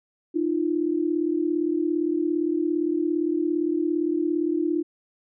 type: tone pair together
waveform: sine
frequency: 306.5 / 344 Hz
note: D#4 / F4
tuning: -26 / -26 cents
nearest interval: major second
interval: 200 cents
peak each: -24 dBFS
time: 0.34-4.83 s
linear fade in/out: 20 ms
effects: none